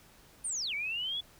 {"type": "linear two-way sweep", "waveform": "sine", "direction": "down then up", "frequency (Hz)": [9390, 2217, 3460], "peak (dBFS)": -32, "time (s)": [0.44, 1.21], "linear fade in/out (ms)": 10, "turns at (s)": 0.74, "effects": ["pink hiss -59 dBFS RMS until 1.39 s"]}